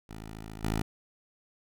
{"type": "tone with level steps", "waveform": "10% pulse", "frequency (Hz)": 54, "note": "A1", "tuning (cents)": -32, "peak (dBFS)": [-33, -20], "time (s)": [0.09, 0.82], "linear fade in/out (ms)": 5, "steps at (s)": 0.63, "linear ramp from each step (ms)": 2, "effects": []}